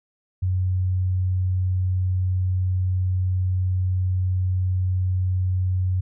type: tone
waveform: sine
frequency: 92.3 Hz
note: F#2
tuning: 4 cents flat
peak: -19 dBFS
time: 0.42-6.01 s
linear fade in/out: 10 ms
effects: none